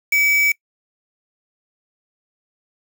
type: tone with quantisation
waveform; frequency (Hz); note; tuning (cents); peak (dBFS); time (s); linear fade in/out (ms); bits
triangle; 2286; D7; -47; -12; 0.12-0.52; 5; 4
effects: noise-tail reverb RT60 0.1 s tail -23 dB re dry